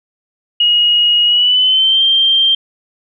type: tone with pitch glide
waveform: sine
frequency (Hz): 2886 to 3165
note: F#7 to G7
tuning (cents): -44 to +16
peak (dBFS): -8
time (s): 0.6-2.55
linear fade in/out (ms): 5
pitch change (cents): +160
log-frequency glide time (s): 1.25-2.02
effects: none